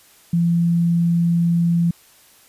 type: tone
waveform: sine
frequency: 170.1 Hz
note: F3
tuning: 45 cents flat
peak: -14 dBFS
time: 0.33-1.91 s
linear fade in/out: 5 ms
effects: white hiss -51 dBFS RMS until 2.48 s + resampled to 32000 Hz